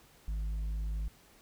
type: tone with tanh clipping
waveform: sine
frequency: 52.5 Hz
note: G#1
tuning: 19 cents sharp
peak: -33 dBFS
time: 0.28-1.08 s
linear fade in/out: 0 ms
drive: 5 dB
effects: pink hiss -61 dBFS RMS until 1.41 s